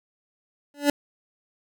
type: tone with exponential growth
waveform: 25% pulse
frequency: 288.2 Hz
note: D4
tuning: 33 cents flat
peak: -10 dBFS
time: 0.74-0.9 s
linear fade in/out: 2 ms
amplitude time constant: 33 ms
effects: none